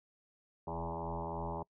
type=tone with frequency modulation; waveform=sine; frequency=497.6 Hz; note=B4; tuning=13 cents sharp; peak=-36 dBFS; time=0.67-1.63 s; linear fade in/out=5 ms; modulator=83.2 Hz; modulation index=5.8; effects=noise-tail reverb RT60 0.1 s tail -25 dB re dry